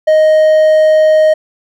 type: tone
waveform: triangle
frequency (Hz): 623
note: D#5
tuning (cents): +2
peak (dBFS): -3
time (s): 0.07-1.34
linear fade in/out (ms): 10
effects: none